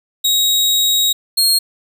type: tone pair in turn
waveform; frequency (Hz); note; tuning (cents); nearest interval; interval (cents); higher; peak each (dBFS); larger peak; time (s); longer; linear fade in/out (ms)
sawtooth; 3800 / 4254; A#7 / C8; +33 / +28; major second; 195; second; -9 / -8; second; 0.24-1.13 / 1.37-1.59; first; 10
effects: none